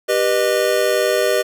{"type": "chord", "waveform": "square", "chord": "G augmented", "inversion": "none", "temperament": "just", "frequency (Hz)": [392, 490, 612.5], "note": ["G4", "B4", "D#5"], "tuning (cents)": [0, -14, -27], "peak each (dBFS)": [-21, -20, -19], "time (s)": [0.08, 1.43], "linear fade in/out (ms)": 20, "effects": []}